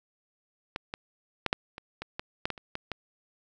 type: clicks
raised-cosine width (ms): 0.3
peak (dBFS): -16 / -18 / -10 / -8 / -24 / -20 / -17 / -12 / -16 / -28 / -18 / -17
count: 12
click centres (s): 0.761 / 0.939 / 1.463 / 1.529 / 1.781 / 2.02 / 2.195 / 2.455 / 2.503 / 2.578 / 2.754 / 2.917
effects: none